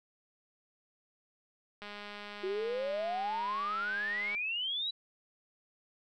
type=click train; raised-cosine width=0.3 ms; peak=-29 dBFS; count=522; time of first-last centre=1.82-4.349 s; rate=206 Hz
type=exponential sweep; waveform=sine; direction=up; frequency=366.9 to 3972 Hz; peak=-32 dBFS; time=2.43-4.91 s; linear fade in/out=10 ms
effects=none